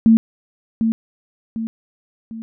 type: tone with echo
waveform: sine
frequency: 225.1 Hz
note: A3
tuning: 40 cents sharp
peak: -7 dBFS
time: 0.06-0.17 s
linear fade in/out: 0 ms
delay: 750 ms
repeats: 3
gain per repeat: -7 dB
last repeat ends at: 2.42 s
effects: none